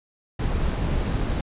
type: noise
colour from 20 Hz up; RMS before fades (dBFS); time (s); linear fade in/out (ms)
brown; -24; 0.39-1.41; 5
effects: resampled to 8000 Hz